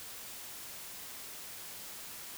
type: silence
effects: white hiss -46 dBFS RMS until 2.37 s